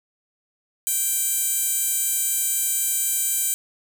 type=tone with high-pass filter; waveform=15% pulse; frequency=784 Hz; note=G5; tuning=in tune; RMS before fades=-23 dBFS; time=0.87-3.54 s; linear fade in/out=0 ms; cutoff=8900 Hz; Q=1.6; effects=none